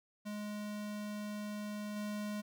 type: tone with level steps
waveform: square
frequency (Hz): 208.8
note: G#3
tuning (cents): +10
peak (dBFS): -40 / -38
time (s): 0.25-2.42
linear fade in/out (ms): 20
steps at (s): 1.96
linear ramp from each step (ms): 5
effects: none